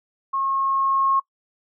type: tone with level ramp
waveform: sine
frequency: 1084 Hz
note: C#6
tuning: 39 cents flat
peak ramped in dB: -21 to -16 dBFS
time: 0.33-1.2 s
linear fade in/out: 10 ms
effects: noise-tail reverb RT60 0.1 s tail -21 dB re dry